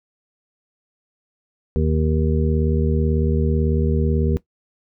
harmonic tone, 78.1 Hz, D#2, 7 cents sharp, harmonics 1 / 2 / 3 / 5 / 6, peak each -19 / -22 / -24 / -26 / -27 dBFS, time 1.76-4.37 s, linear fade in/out 0 ms, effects noise-tail reverb RT60 0.1 s tail -17 dB re dry

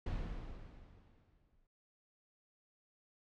brown noise with exponential decay, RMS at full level -37 dBFS, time 0.06-1.67 s, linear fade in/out 5 ms, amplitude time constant 350 ms, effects low-pass 4000 Hz 12 dB/octave

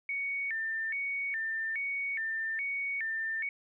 sine tone with vibrato, 2000 Hz, B6, 21 cents sharp, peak -31 dBFS, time 0.09-3.49 s, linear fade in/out 2 ms, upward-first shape square, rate 1.2 Hz, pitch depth 190 cents each way, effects none

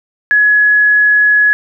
sine tone, 1688 Hz, G#6, 28 cents sharp, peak -6 dBFS, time 0.31-1.53 s, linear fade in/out 0 ms, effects none

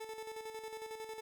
30% pulse tone with tremolo, 440 Hz, A4, in tune, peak -39 dBFS, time 0-1.21 s, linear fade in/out 10 ms, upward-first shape square, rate 11 Hz, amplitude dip 50%, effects none

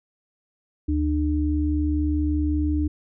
sine tone pair together, 75.3 / 301 Hz, D2 / D4, +44 / +43 cents, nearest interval 2 octaves, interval 2399 cents, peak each -22 / -23 dBFS, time 0.88-2.88 s, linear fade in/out 10 ms, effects none

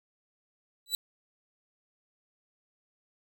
sawtooth tone with exponential growth, 3951 Hz, B7, in tune, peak -20 dBFS, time 0.86-0.95 s, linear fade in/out 1 ms, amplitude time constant 18 ms, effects none

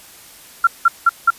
sine tone bursts, 1371 Hz, F6, 32 cents flat, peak -7 dBFS, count 4, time 0.64-1.304 s, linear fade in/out 5 ms, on 31 ms, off 180 ms, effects white hiss -42 dBFS RMS until 1.38 s + resampled to 32000 Hz

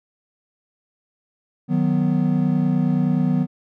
triangle chord, B major, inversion first, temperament equal, 155.56 / 185 / 246.9 Hz, D#3 / F#3 / B3, 0 / 0 / 0 cents, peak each -19 / -19 / -19 dBFS, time 1.68-3.47 s, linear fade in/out 50 ms, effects none

